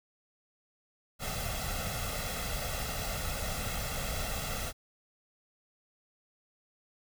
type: noise with comb filter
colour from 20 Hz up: pink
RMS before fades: -35 dBFS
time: 1.19-4.73 s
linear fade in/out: 50 ms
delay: 1.5 ms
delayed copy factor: +0.75
effects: none